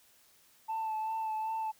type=tone with vibrato; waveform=sine; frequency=880 Hz; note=A5; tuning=in tune; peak=-30 dBFS; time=0.68-1.72 s; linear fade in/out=20 ms; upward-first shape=sine; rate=2.6 Hz; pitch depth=22 cents each way; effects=tanh soft clip ceiling -30 dBFS + white hiss -64 dBFS RMS until 1.79 s